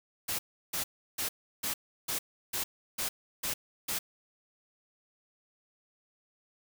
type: noise bursts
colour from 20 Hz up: white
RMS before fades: -33 dBFS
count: 9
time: 0.28-3.99 s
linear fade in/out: 10 ms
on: 110 ms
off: 340 ms
effects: none